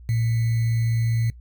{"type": "tone with sample-and-hold", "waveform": "sine", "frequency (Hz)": 114.9, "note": "A#2", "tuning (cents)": -25, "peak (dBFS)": -19, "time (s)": [0.09, 1.3], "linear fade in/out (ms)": 0, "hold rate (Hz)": 2100, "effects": ["noise-tail reverb RT60 0.1 s tail -20 dB re dry", "added 60 Hz sine -41 dBFS peak until 1.4 s"]}